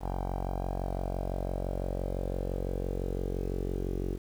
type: tone with low-pass filter sweep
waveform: sawtooth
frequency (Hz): 45.9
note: F#1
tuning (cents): -13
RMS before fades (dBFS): -33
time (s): 0-4.19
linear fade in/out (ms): 50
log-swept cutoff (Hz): 820 to 380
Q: 4.2
effects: 9-bit